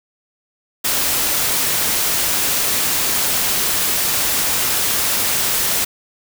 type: noise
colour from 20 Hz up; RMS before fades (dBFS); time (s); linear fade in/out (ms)
white; -18; 0.84-5.85; 10
effects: none